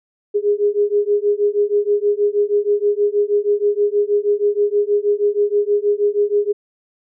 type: beating tone pair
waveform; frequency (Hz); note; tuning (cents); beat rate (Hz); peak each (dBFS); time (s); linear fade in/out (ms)
sine; 408.8 / 415.1; G#4 / G#4; -27 / -1; 6.3; -17; 0.34-6.53; 20
effects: none